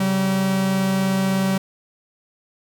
45% pulse tone pair together, 135.48 / 191.6 Hz, C#3 / G3, -39 / -39 cents, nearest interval tritone, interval 600 cents, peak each -28 / -18 dBFS, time 0-1.58 s, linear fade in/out 5 ms, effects none

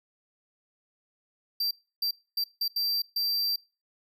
square tone bursts at uneven times, 4699 Hz, D8, in tune, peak -26 dBFS, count 6, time 1.6-1.71 / 2.02-2.11 / 2.37-2.44 / 2.61-2.68 / 2.76-3.02 / 3.16-3.56 s, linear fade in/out 5 ms, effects noise-tail reverb RT60 0.3 s tail -22 dB re dry

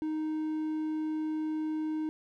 triangle tone, 311.1 Hz, D#4, in tune, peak -28 dBFS, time 0.02-2.09 s, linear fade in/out 0 ms, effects none

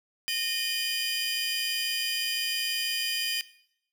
45% pulse tone cluster, 1844 / 2454 / 3043 / 3164 / 4862 Hz, A#6 / D#7 / F#7 / G7 / D#8, -19 / -25 / +48 / +15 / -41 cents, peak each -37 / -33 / -32 / -38 / -32 dBFS, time 0.28-3.41 s, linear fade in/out 0 ms, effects noise-tail reverb RT60 0.7 s tail -18 dB re dry

